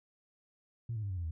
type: tone with pitch steps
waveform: sine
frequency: 116.54 / 108.11 / 100.29 / 93.03 / 86.3 / 80.06 Hz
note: A#2 / A2 / G2 / F#2 / F2 / D#2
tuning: 0 / -30 / +40 / +10 / -20 / +50 cents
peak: -33 dBFS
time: 0.89-1.31 s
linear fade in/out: 5 ms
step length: 70 ms
effects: tanh soft clip ceiling -30 dBFS